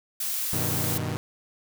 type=noise; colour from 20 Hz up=blue; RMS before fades=-29 dBFS; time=0.2-0.98 s; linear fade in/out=5 ms
type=chord; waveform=sawtooth; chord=G augmented; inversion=none; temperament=equal; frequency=98 / 123.47 / 155.56 Hz; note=G2 / B2 / D#3; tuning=0 / 0 / 0 cents; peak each=-28 dBFS; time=0.53-1.17 s; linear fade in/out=0 ms
effects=none